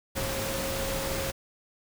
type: tone in noise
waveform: sine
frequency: 540 Hz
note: C#5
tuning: 45 cents flat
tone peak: -34 dBFS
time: 0.15-1.32 s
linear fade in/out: 20 ms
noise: pink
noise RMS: -32 dBFS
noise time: 0.15-1.32 s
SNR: -5 dB
effects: none